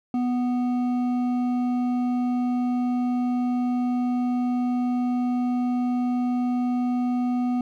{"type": "tone with hard clipping", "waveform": "triangle", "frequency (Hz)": 246.9, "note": "B3", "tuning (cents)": 0, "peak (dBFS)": -23, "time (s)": [0.14, 7.61], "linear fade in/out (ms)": 2, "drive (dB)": 11, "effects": []}